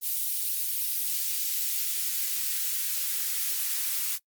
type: noise with high-pass filter sweep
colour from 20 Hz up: blue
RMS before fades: -29 dBFS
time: 0.01-4.19 s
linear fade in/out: 50 ms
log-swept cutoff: 3400 to 1200 Hz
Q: 0.82
effects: noise-tail reverb RT60 0.1 s tail -21 dB re dry + Opus 32 kbps